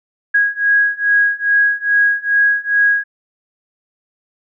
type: beating tone pair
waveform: sine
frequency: 1649 / 1651.4 Hz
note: G#6 / G#6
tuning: -13 / -10 cents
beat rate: 2.4 Hz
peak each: -15 / -14 dBFS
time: 0.34-3.04 s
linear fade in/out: 10 ms
effects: none